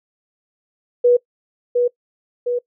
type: tone with echo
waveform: sine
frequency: 486.9 Hz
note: B4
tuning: 25 cents flat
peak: -9 dBFS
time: 1.04-1.17 s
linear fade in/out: 10 ms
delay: 710 ms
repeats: 2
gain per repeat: -4 dB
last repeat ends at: 2.59 s
effects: noise-tail reverb RT60 0.1 s tail -22 dB re dry